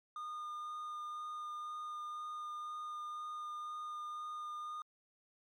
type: tone with vibrato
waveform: triangle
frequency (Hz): 1218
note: D#6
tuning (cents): -37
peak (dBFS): -39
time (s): 0.16-4.82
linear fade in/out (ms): 2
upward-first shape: sine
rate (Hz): 2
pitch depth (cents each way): 9
effects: MP3 96 kbps